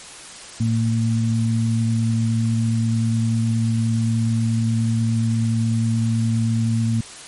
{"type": "tone pair together", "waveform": "sine", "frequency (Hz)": [113.4, 227.4], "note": ["A#2", "A#3"], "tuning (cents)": [-47, -43], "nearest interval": "octave", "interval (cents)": 1204, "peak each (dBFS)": [-18, -21], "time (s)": [0.6, 7.01], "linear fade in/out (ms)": 5, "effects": ["white hiss -38 dBFS RMS until 7.27 s", "MP3 48 kbps"]}